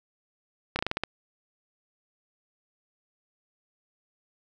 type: slowing click train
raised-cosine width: 0.3 ms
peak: -11 dBFS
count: 7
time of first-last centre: 0.76-1.036 s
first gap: 30 ms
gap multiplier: 1.17
effects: none